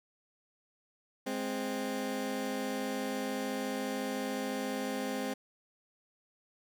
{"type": "tone pair together", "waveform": "20% pulse", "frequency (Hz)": [207.7, 261.7], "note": ["G#3", "C4"], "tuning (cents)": [0, 0], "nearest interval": "major third", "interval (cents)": 400, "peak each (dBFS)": [-33, -30], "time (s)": [1.26, 5.34], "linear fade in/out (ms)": 10, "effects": []}